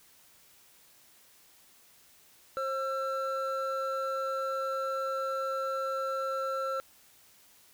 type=tone pair together; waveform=triangle; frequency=534 / 1345.6 Hz; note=C5 / E6; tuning=+35 / +35 cents; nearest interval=octave + major third; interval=1600 cents; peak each=-31 / -31 dBFS; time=2.57-6.8 s; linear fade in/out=0 ms; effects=white hiss -60 dBFS RMS until 7.73 s